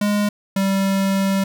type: tone pair in turn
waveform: square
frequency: 206.5 / 194.52 Hz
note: G#3 / G3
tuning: -10 / -13 cents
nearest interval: minor second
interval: 103 cents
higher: first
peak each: -17 dBFS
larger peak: neither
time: 0.01-0.29 / 0.56-1.44 s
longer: second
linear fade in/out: 5 ms
effects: none